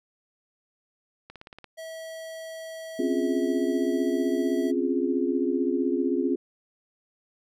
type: click train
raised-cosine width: 0.3 ms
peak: -27 dBFS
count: 7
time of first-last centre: 1.3-1.643 s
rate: 17.5 Hz
type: tone with pitch glide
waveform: square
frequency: 648 to 651.8 Hz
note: E5 to E5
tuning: -30 to -20 cents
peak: -37 dBFS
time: 1.77-4.72 s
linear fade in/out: 20 ms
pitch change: +10 cents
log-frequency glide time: 2.91-4.25 s
type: chord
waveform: sine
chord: Db major seventh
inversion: third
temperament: equal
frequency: 261.6 / 277.2 / 349.2 / 415.3 Hz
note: C4 / Db4 / F4 / Ab4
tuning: 0 / 0 / 0 / 0 cents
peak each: -27 / -29 / -27 / -30 dBFS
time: 2.99-6.36 s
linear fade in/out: 5 ms
effects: none